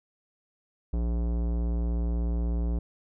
sine tone with tanh clipping, 58.2 Hz, A#1, 2 cents flat, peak -27 dBFS, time 0.93-2.79 s, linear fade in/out 5 ms, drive 18 dB, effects none

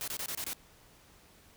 white noise bursts, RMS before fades -37 dBFS, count 6, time 0.01-0.532 s, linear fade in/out 0 ms, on 67 ms, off 24 ms, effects pink hiss -60 dBFS RMS until 1.56 s

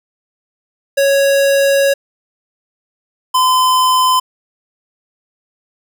square tone pair in turn, 554 / 1021.9 Hz, C#5 / C6, -1 / -41 cents, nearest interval major seventh, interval 1060 cents, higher second, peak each -10 dBFS, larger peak neither, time 0.97-1.94 / 3.34-4.2 s, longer first, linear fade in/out 10 ms, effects none

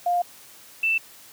sine tone pair in turn, 705 / 2662 Hz, F5 / E7, +16 / +16 cents, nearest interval octave + major seventh, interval 2300 cents, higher second, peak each -19 dBFS, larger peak neither, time 0.06-0.22 / 0.83-0.98 s, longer first, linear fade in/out 5 ms, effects white hiss -48 dBFS RMS until 1.32 s + high-pass 80 Hz 12 dB/octave

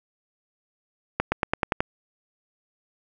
accelerating click train, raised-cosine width 0.5 ms, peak -6 dBFS, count 7, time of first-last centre 1.2-1.805 s, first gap 120 ms, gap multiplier 0.93, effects none

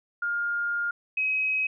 sine tone pair in turn, 1412 / 2541 Hz, F6 / D#7, +19 / +36 cents, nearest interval minor seventh, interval 1017 cents, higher second, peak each -25 / -23 dBFS, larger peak second, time 0.22-0.91 / 1.17-1.67 s, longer first, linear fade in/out 5 ms, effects none

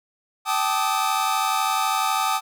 45% pulse tone cluster, 774 / 870 / 1198 / 1270 Hz, G5 / A5 / D6 / D#6, -22 / -20 / +34 / +35 cents, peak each -26 dBFS, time 0.45-2.41 s, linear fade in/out 50 ms, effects none

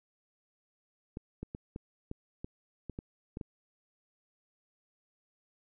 clicks, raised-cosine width 3 ms, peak -26 dBFS, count 10, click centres 1.171 / 1.43 / 1.549 / 1.761 / 2.114 / 2.445 / 2.897 / 2.989 / 3.371 / 3.412 s, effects none

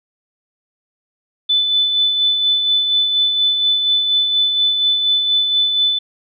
sine tone with tremolo, 3503 Hz, A7, 8 cents flat, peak -11 dBFS, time 1.49-5.99 s, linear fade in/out 10 ms, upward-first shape sine, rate 4.2 Hz, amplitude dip 40%, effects none

